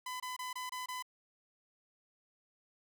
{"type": "tone bursts", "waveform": "sawtooth", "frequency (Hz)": 1007, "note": "B5", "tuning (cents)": 33, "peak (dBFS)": -35, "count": 6, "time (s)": [0.06, 1.025], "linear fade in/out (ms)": 5, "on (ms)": 140, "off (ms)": 25, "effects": []}